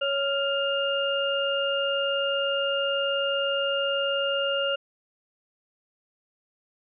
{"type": "tone cluster", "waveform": "sine", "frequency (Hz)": [555, 1394, 2819], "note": ["C#5", "F6", "F7"], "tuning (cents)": [2, -4, 16], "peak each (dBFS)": [-26, -30, -28], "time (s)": [0.01, 4.76], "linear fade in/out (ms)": 10, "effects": []}